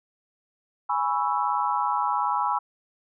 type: chord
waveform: sine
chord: C# minor seventh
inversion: second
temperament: equal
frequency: 830.6 / 987.8 / 1108.7 / 1318.5 Hz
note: G#5 / B5 / C#6 / E6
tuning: 0 / 0 / 0 / 0 cents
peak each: -27 / -26 / -30 / -29 dBFS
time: 0.89-2.59 s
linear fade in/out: 10 ms
effects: none